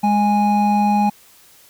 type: tone pair together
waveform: triangle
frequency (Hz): 206.8 / 827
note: G#3 / G#5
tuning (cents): -7 / -8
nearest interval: 2 octaves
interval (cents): 2399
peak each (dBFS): -14 / -14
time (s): 0.03-1.1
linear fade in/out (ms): 10
effects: white hiss -49 dBFS RMS until 1.69 s